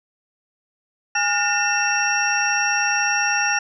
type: tone cluster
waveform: sine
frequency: 824 / 1426 / 1814 / 2688 / 5610 Hz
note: G#5 / F6 / A#6 / E7 / F8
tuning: -14 / +36 / -48 / +33 / +7 cents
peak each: -24 dBFS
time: 1.15-3.59 s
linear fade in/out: 5 ms
effects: none